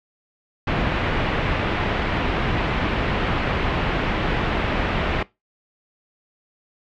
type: low-pass noise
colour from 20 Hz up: pink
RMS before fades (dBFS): -22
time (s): 0.67-5.23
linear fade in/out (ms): 5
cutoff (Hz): 3000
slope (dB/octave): 24
effects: noise-tail reverb RT60 0.2 s tail -20 dB re dry + MP3 96 kbps